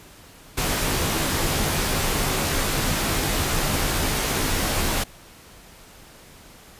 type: noise with comb filter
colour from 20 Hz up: pink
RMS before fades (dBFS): -23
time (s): 0.57-5.04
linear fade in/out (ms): 10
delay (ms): 17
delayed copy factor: -0.5
effects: pink hiss -47 dBFS RMS until 6.79 s + resampled to 32000 Hz